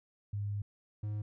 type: tone pair in turn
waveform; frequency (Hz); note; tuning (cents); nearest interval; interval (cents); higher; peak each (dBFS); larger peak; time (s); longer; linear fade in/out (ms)
sine / triangle; 102.2 / 105.19; G#2 / G#2; -27 / +23; unison; 50; second; -33 / -32; second; 0.33-0.62 / 1.03-1.22; first; 5
effects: none